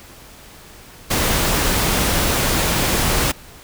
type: noise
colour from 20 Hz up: pink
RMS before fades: -18 dBFS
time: 1.1-3.32 s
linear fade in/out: 10 ms
effects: pink hiss -42 dBFS RMS until 3.63 s